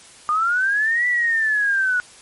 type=linear two-way sweep; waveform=sine; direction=up then down; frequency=1200 to 1975.5 to 1455 Hz; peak=-16 dBFS; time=0.29-2 s; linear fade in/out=0 ms; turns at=1.07 s; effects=white hiss -45 dBFS RMS until 2.21 s + MP3 48 kbps